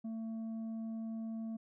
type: tone with tanh clipping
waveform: triangle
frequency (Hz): 224.1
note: A3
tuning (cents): +32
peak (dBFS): -39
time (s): 0.04-1.57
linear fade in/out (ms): 10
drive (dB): 9
effects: none